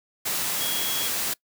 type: tone in noise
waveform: sine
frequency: 3311 Hz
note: G#7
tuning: 6 cents flat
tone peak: -30 dBFS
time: 0.6-1.08 s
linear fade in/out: 10 ms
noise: white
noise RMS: -27 dBFS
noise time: 0.25-1.34 s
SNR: -6 dB
effects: noise-tail reverb RT60 0.1 s tail -23 dB re dry + high-pass 100 Hz 12 dB/octave